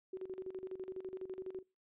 sine tone with tremolo, 375.1 Hz, F#4, 24 cents sharp, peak -39 dBFS, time 0.13-1.63 s, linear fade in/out 5 ms, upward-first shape square, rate 12 Hz, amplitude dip 75%, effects noise-tail reverb RT60 0.3 s tail -26 dB re dry + resampled to 8000 Hz

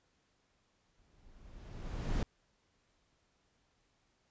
brown noise with exponential growth, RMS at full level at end -30 dBFS, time 0.98-2.23 s, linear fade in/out 2 ms, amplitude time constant 270 ms, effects pink hiss -75 dBFS RMS until 4.3 s + resampled to 16000 Hz

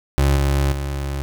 30% pulse tone with level steps, 69.5 Hz, C#2, 5 cents sharp, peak -11 / -13 / -20 dBFS, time 0.18-1.22 s, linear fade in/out 0 ms, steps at 0.36 / 0.72 s, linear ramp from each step 2 ms, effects 8-bit

